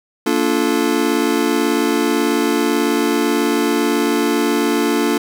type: chord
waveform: square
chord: Bb major seventh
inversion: none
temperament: just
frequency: 233.1 / 291.4 / 349.6 / 437 Hz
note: Bb3 / D4 / F4 / A4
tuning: 0 / -13 / +2 / -12 cents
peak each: -22 / -19 / -21 / -22 dBFS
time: 0.26-5.18 s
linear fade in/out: 5 ms
effects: none